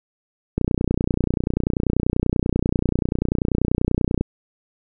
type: click train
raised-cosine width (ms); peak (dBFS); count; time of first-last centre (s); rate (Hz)
3; -6; 111; 0.58-4.21; 30.3
effects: none

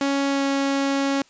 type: tone with pitch glide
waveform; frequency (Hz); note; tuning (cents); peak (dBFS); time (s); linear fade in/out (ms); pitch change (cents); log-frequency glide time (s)
sawtooth; 277.7 to 275.9; C#4 to C#4; +3 to -8; -16; 0.01-1.22; 2; -11; 0.28-0.43
effects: white hiss -55 dBFS RMS until 1.29 s + resampled to 16000 Hz

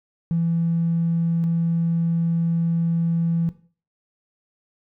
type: tone pair in turn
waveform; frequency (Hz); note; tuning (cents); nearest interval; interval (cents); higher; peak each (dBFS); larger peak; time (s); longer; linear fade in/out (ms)
triangle; 167.3 / 167.3; E3 / E3; +26 / +26; unison; 0; neither; -15; neither; 0.31-1.44 / 1.44-3.49; second; 0
effects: noise-tail reverb RT60 0.4 s tail -18 dB re dry + tanh soft clip ceiling -16 dBFS

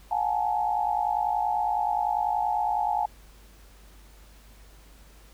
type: tone cluster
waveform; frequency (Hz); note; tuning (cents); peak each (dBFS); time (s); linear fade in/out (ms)
sine; 719 / 786 / 837 / 887; F#5 / G5 / G#5 / A5; -50 / +4 / +13 / +14; -29 / -35 / -26 / -30; 0.11-3.06; 5
effects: added 50 Hz sine -50 dBFS peak until 5.33 s + pink hiss -56 dBFS RMS until 5.33 s

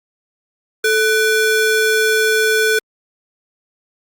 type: ring-modulated tone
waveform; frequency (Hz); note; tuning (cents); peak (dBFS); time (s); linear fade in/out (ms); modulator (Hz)
square; 967; B5; -37; -10; 0.84-2.79; 5; 530
effects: Opus 48 kbps

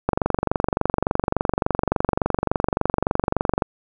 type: click train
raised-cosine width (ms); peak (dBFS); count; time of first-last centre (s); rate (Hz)
1; -4; 84; 0.09-3.622; 23.5
effects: none

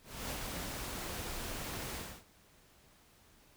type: noise with ADSR envelope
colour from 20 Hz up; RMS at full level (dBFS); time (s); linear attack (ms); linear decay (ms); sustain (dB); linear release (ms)
pink; -39; 0.03-2.24; 270; 67; -2; 290
effects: pink hiss -64 dBFS RMS until 3.56 s

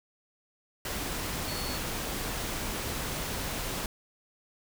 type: tone in noise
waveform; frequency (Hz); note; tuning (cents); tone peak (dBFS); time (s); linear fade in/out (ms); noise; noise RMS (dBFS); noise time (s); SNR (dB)
sine; 4403; C#8; -13; -39; 1.48-1.77; 2; pink; -34; 0.85-3.86; -8
effects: none

